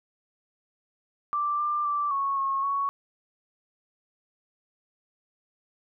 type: tone with pitch steps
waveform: sine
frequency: 1175 / 1189 / 1169 / 1104 / 1089 / 1114 Hz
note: D6 / D6 / D6 / C#6 / C#6 / C#6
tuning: +1 / +21 / -8 / -7 / -31 / +8 cents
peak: -24 dBFS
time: 1.33-2.89 s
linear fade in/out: 0 ms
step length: 260 ms
effects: none